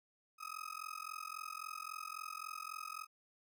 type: tone with amplitude modulation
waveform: 35% pulse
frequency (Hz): 1264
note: D#6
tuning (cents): +27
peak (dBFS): -38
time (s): 0.38-3.07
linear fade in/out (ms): 50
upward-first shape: sine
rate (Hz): 43.7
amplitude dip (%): 100
effects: none